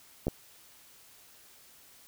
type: clicks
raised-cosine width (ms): 2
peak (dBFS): -16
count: 2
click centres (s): 0.269 / 0.282
effects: white hiss -57 dBFS RMS until 2.07 s